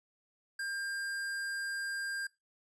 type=tone; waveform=square; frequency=1600 Hz; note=G6; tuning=35 cents sharp; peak=-36 dBFS; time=0.59-2.27 s; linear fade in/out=5 ms; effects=noise-tail reverb RT60 0.2 s tail -19 dB re dry + resampled to 24000 Hz

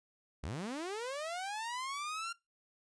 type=linear sweep; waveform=sawtooth; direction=up; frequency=54.2 to 1396.9 Hz; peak=-34 dBFS; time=0.43-2.33 s; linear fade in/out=10 ms; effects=noise-tail reverb RT60 0.2 s tail -21 dB re dry + resampled to 22050 Hz

